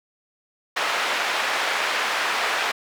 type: band-pass noise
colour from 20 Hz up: white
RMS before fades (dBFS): -24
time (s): 0.76-2.72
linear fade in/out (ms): 10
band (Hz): 610 to 2300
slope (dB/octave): 12
effects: none